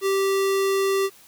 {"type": "tone", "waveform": "square", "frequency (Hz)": 390, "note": "G4", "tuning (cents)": -9, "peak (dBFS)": -20, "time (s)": [0.01, 1.1], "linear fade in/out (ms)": 50, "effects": ["white hiss -51 dBFS RMS until 1.27 s"]}